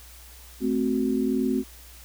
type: chord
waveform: sine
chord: F# diminished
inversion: first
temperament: equal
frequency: 220 / 261.6 / 370 Hz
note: A3 / C4 / F#4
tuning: 0 / 0 / 0 cents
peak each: -27 / -24 / -28 dBFS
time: 0.6-1.64 s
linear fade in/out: 50 ms
effects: added 60 Hz sine -47 dBFS peak until 2.04 s + white hiss -49 dBFS RMS until 2.04 s